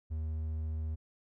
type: tone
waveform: triangle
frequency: 78.6 Hz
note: D#2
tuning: 18 cents sharp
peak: -31 dBFS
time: 0.1-0.96 s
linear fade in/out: 20 ms
effects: none